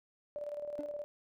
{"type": "tone with tremolo", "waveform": "sine", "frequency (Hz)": 587.3, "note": "D5", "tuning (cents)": 0, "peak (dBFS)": -36, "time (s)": [0.36, 1.04], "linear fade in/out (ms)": 0, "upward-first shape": "square", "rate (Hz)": 19, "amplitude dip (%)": 50}
{"type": "tone with exponential decay", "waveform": "triangle", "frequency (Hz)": 293.7, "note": "D4", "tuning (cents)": 0, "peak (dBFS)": -34, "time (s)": [0.79, 0.93], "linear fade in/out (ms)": 0, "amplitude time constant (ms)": 30}
{"effects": []}